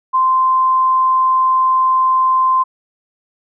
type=tone; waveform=sine; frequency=1040 Hz; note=C6; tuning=11 cents flat; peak=-10 dBFS; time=0.13-2.64 s; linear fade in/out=20 ms; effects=none